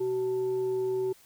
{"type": "tone with frequency modulation", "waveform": "sine", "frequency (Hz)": 378.3, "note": "F#4", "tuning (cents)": 38, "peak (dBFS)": -26, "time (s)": [0, 1.13], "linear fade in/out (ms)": 10, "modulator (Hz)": 505, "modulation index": 0.23, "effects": ["white hiss -58 dBFS RMS until 1.25 s"]}